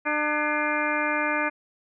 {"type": "harmonic tone with a mistuned harmonic", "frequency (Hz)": 300, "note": "D4", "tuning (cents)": 37, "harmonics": [1, 2, 3, 4, 5, 6, 7, 8], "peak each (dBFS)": [-31, -31, -31, -31, -31, -31, -31, -31], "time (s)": [0.05, 1.5], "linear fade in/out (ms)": 20, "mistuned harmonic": 6, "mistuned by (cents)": -94, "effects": []}